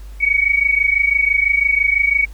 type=tone pair together; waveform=sine; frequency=2238 / 2264 Hz; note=C#7 / C#7; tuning=+16 / +36 cents; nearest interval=unison; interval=20 cents; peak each=-15 / -16 dBFS; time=0.2-2.26 s; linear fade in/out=20 ms; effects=added 50 Hz sine -31 dBFS peak until 2.33 s + pink hiss -49 dBFS RMS until 2.33 s